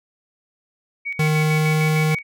sine tone with tremolo, 2247 Hz, C#7, 23 cents sharp, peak -23 dBFS, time 1.05-2.23 s, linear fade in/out 20 ms, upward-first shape square, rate 6.6 Hz, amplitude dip 65%
square tone with pitch glide, 154.3 to 155.37 Hz, D#3 to D#3, -14 to -2 cents, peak -17 dBFS, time 1.19-2.15 s, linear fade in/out 5 ms, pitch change +12 cents, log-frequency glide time 1.33-1.83 s
effects none

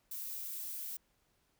violet noise, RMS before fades -42 dBFS, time 0.11-0.97 s, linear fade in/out 5 ms, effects pink hiss -75 dBFS RMS until 1.59 s

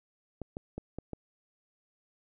clicks, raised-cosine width 2 ms, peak -24 dBFS, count 5, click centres 0.417 / 0.569 / 0.78 / 0.986 / 1.133 s, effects none

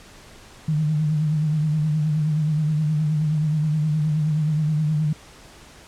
sine tone with vibrato, 153.3 Hz, D#3, 25 cents flat, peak -18 dBFS, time 0.68-5.13 s, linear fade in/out 5 ms, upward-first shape triangle, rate 9.5 Hz, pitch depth 66 cents each way, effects pink hiss -46 dBFS RMS until 5.87 s + low-pass 9000 Hz 12 dB/octave

